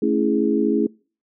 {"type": "chord", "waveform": "sine", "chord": "A major seventh", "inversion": "none", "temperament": "equal", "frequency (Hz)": [220, 277.2, 329.6, 415.3], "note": ["A3", "C#4", "E4", "G#4"], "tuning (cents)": [0, 0, 0, 0], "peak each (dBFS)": -22, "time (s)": [0.02, 0.87], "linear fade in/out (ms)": 5, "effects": ["noise-tail reverb RT60 0.4 s tail -26 dB re dry"]}